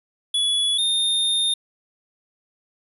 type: tone pair in turn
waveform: square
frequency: 3402 / 3648 Hz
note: G#7 / A#7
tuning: +41 / -38 cents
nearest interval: minor second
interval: 121 cents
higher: second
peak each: -19 dBFS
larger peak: neither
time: 0.34-0.78 / 0.78-1.54 s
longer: second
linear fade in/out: 5 ms
effects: resampled to 32000 Hz